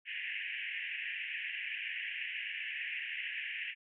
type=band-pass noise; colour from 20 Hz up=white; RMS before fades=-40 dBFS; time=0.05-3.75 s; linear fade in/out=50 ms; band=1700 to 2900 Hz; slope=96 dB/octave; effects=none